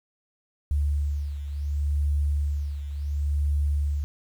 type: beating tone pair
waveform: sine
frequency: 72.4 / 73.1 Hz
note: D2 / D2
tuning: -24 / -7 cents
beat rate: 0.7 Hz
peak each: -24 / -30 dBFS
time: 0.71-4.04 s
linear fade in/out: 0 ms
effects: 9-bit